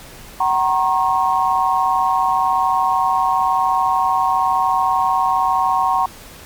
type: tone cluster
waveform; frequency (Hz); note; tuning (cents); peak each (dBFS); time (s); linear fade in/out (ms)
sine; 755 / 941 / 1082; F#5 / A#5 / C#6; +35 / +16 / -42; -18; 0.4-6.06; 5
effects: pink hiss -39 dBFS RMS until 6.45 s + MP3 96 kbps